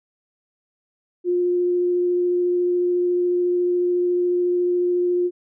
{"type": "tone with vibrato", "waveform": "sine", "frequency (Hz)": 355.1, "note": "F4", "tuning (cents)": 29, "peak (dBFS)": -17, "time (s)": [1.24, 5.31], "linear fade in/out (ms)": 50, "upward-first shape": "triangle", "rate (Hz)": 14, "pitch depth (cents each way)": 9, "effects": []}